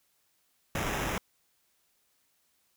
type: noise with sample-and-hold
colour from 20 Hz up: pink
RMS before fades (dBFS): -32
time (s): 0.75-1.18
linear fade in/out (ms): 2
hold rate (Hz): 4410
effects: white hiss -72 dBFS RMS until 2.76 s